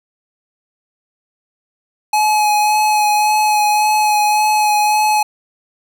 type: tone with vibrato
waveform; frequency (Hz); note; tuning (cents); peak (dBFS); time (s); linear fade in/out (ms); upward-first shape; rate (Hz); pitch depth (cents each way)
square; 846; G#5; +32; -12; 2.13-5.23; 5; sine; 1.8; 15
effects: none